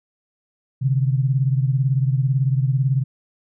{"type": "beating tone pair", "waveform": "sine", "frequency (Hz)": [130.2, 148.2], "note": ["C3", "D3"], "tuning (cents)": [-8, 16], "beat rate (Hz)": 18, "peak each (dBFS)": [-17, -22], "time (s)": [0.81, 3.04], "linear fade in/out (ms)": 20, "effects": []}